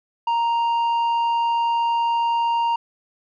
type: tone with tanh clipping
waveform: triangle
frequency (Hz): 932.3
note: A#5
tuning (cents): 0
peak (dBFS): -19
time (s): 0.27-2.76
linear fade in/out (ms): 5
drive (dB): 10
effects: none